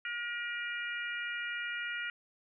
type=harmonic tone; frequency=476.6 Hz; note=A#4; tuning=38 cents sharp; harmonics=3 / 4 / 5 / 6; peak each=-38 / -40 / -42 / -44 dBFS; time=0.05-2.1 s; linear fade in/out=2 ms; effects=none